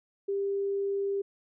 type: tone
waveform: sine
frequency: 397 Hz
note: G4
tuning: 22 cents sharp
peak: -27 dBFS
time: 0.28-1.22 s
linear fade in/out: 10 ms
effects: none